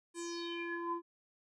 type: tone with low-pass filter sweep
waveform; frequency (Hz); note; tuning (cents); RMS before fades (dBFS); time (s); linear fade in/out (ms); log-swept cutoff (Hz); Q
square; 341.3; F4; -40; -40; 0.14-1.02; 50; 9000 to 760; 6.7
effects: none